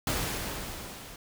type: noise with level ramp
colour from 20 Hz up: pink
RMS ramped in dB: -29 to -46 dBFS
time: 0.07-1.16 s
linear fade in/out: 2 ms
effects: none